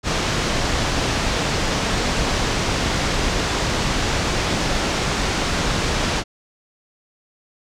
pink low-pass noise, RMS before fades -21 dBFS, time 0.03-6.24 s, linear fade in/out 50 ms, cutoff 6800 Hz, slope 24 dB/octave, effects none

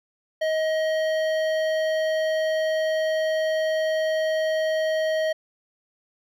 triangle tone with hard clipping, 631 Hz, D#5, 24 cents sharp, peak -23 dBFS, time 0.41-5.33 s, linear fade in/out 10 ms, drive 16 dB, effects none

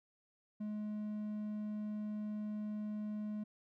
triangle tone, 211.2 Hz, G#3, 29 cents sharp, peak -36 dBFS, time 0.6-3.44 s, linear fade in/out 10 ms, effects none

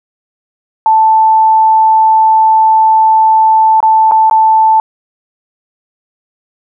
sine tone with dropouts, 880 Hz, A5, in tune, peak -4 dBFS, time 0.86-4.8 s, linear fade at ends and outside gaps 1 ms, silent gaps 3.804-3.828 / 4.112-4.119 / 4.298-4.311 s, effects none

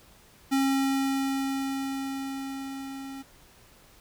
square tone with level ramp, 270.9 Hz, C#4, 40 cents flat, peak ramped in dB -22 to -38 dBFS, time 0.51-3.23 s, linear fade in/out 20 ms, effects pink hiss -56 dBFS RMS until 4 s

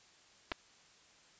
clicks, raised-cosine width 0.3 ms, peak -20 dBFS, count 2, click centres 0.517 / 0.52 s, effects white hiss -63 dBFS RMS until 1.39 s + resampled to 16000 Hz

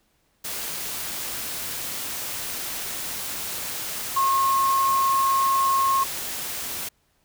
sine tone in noise, 1080 Hz, C#6, 45 cents flat, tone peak -18 dBFS, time 4.16-6.04 s, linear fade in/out 10 ms, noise white, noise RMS -31 dBFS, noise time 0.44-6.89 s, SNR +10 dB, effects pink hiss -67 dBFS RMS until 7.24 s

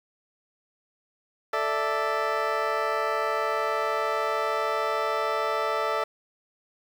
20% pulse chord, A suspended fourth, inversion none, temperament just, 440 / 586.7 / 660 Hz, A4 / D5 / E5, 0 / -2 / +2 cents, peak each -24 dBFS, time 1.53-6.04 s, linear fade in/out 5 ms, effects low-pass 3000 Hz 12 dB/octave + 8-bit

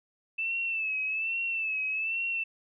sine tone with vibrato, 2637 Hz, E7, in tune, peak -28 dBFS, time 0.38-2.44 s, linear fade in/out 10 ms, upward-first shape sine, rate 1.2 Hz, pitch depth 62 cents each way, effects none

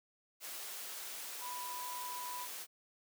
sine tone in noise, 987.8 Hz, B5, in tune, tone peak -42 dBFS, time 1.4-2.48 s, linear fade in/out 50 ms, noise white, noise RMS -45 dBFS, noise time 0.4-2.67 s, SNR 0 dB, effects high-pass 400 Hz 12 dB/octave

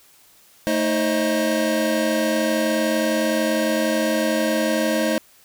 square tone cluster, 221.2 / 314.4 / 533 / 624 Hz, A3 / D#4 / C5 / D#5, +9 / +18 / +32 / +5 cents, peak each -25 dBFS, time 0.67-5.18 s, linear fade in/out 0 ms, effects white hiss -53 dBFS RMS until 5.44 s

